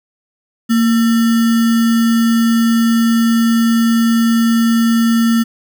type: tone with sample-and-hold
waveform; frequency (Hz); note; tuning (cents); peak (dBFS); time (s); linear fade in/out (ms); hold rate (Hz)
sine; 230; A#3; -23; -9; 0.69-5.44; 20; 1575
effects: none